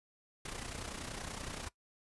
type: noise with amplitude modulation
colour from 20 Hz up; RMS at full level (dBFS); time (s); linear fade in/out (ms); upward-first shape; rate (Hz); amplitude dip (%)
pink; -40; 0.45-1.69; 5; sine; 30.5; 65
effects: noise-tail reverb RT60 0.1 s tail -20 dB re dry + resampled to 24000 Hz